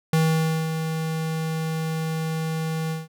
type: tone with ADSR envelope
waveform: square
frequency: 160.1 Hz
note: D#3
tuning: 50 cents sharp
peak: -17 dBFS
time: 0.13-3.08 s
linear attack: 3 ms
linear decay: 540 ms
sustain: -8 dB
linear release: 170 ms
effects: none